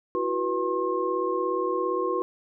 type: tone cluster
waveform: sine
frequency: 334.4 / 371.7 / 487.5 / 1070 Hz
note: E4 / F#4 / B4 / C6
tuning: +25 / +8 / -23 / +38 cents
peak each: -32 / -28 / -29 / -29 dBFS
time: 0.15-2.22 s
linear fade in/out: 0 ms
effects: none